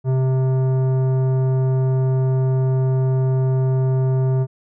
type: tone with tanh clipping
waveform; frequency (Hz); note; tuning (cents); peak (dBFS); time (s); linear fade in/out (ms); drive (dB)
sine; 130.81; C3; 0; -17; 0.04-4.47; 50; 13
effects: none